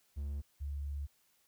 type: tone pair in turn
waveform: triangle / sine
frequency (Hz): 71.3 / 71.3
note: C#2 / C#2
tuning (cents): +49 / +49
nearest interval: unison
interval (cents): 0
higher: neither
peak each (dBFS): -34 / -36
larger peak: first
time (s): 0.16-0.42 / 0.6-1.07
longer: second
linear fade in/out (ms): 20
effects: white hiss -72 dBFS RMS until 1.47 s